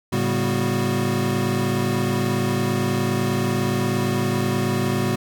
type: tone cluster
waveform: square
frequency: 109.6 / 139.3 / 196.2 / 244.3 / 367.5 Hz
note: A2 / C#3 / G3 / B3 / F#4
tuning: -6 / +9 / +2 / -19 / -12 cents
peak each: -27 dBFS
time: 0.12-5.16 s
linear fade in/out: 10 ms
effects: none